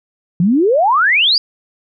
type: exponential sweep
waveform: sine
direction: up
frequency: 162.5 to 4978 Hz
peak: -9 dBFS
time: 0.4-1.38 s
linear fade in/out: 2 ms
effects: none